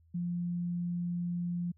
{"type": "tone", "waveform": "sine", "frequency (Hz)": 174.4, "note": "F3", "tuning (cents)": -2, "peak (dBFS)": -31, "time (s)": [0.14, 1.72], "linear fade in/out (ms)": 10, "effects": ["added 82 Hz sine -61 dBFS peak until 1.77 s"]}